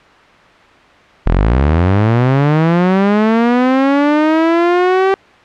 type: linear sweep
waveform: sawtooth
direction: up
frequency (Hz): 36.71 to 390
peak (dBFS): -5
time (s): 1.26-5.14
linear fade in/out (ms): 0
effects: white hiss -42 dBFS RMS until 5.44 s + low-pass 2000 Hz 12 dB/octave